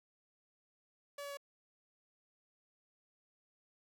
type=tone with pitch steps; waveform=sawtooth; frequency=571 / 567.4 / 563.8 Hz; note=D5 / C#5 / C#5; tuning=-49 / +40 / +29 cents; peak=-39 dBFS; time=1.18-1.372 s; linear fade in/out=5 ms; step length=64 ms; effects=none